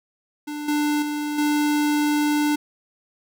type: tone with level steps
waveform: square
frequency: 296.5 Hz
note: D4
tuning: 17 cents sharp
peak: -29 / -20 / -25 / -19 dBFS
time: 0.47-2.56 s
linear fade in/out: 10 ms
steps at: 0.68 / 1.02 / 1.38 s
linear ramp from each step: 5 ms
effects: none